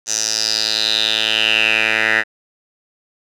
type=tone with band-pass filter sweep; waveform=10% pulse; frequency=110 Hz; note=A2; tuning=in tune; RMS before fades=-17 dBFS; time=0.06-2.24 s; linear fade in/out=50 ms; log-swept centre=6300 to 1900 Hz; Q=5.8; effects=none